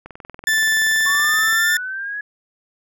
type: click train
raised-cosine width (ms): 0.5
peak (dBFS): -21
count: 32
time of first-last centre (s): 0.06-1.529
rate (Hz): 21.1
type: tone with pitch glide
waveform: 40% pulse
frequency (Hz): 1760 to 1774.3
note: A6 to A6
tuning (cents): 0 to +14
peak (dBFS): -14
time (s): 0.47-1.77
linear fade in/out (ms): 2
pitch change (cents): +14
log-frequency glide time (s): 0.85-1.33
type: linear sweep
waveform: sine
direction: up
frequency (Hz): 1100 to 1692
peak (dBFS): -24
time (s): 1.06-2.21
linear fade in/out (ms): 5
effects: none